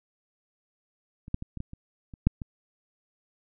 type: clicks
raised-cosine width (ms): 5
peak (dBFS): -30 / -14 / -23 / -24 / -21 / -29 / -30 / -7 / -23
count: 9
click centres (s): 1.281 / 1.344 / 1.424 / 1.573 / 1.604 / 1.734 / 2.138 / 2.27 / 2.418
effects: none